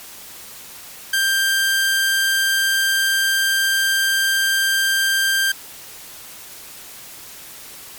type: tone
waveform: sawtooth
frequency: 1582 Hz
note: G6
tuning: 15 cents sharp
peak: -12 dBFS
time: 1.13-5.52 s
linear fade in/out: 5 ms
effects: white hiss -38 dBFS RMS until 7.98 s + MP3 96 kbps